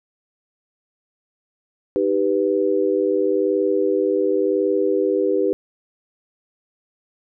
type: chord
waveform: sine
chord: Eb augmented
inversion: none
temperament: equal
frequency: 311.1 / 392 / 493.9 Hz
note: Eb4 / G4 / B4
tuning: 0 / 0 / 0 cents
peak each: -23 / -19 / -21 dBFS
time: 1.96-5.53 s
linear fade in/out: 0 ms
effects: none